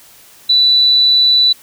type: tone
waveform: sine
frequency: 3969 Hz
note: B7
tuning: 8 cents sharp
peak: -7 dBFS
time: 0.49-1.53 s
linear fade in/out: 10 ms
effects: white hiss -43 dBFS RMS until 1.62 s